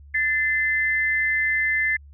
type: tone pair together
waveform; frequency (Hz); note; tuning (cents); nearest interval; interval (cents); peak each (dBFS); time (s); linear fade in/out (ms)
sine; 1760 / 2063; A6 / C7; 0 / -25; minor third; 275; -22; 0.14-1.97; 10
effects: added 71 Hz sine -43 dBFS peak until 2.13 s